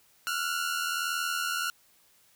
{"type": "tone pair together", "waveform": "sawtooth", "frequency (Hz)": [1369, 1450.4], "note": ["F6", "F#6"], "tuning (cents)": [-35, -35], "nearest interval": "minor second", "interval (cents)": 100, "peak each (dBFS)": -28, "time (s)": [0.27, 1.7], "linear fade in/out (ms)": 0, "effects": ["white hiss -63 dBFS RMS until 2.35 s"]}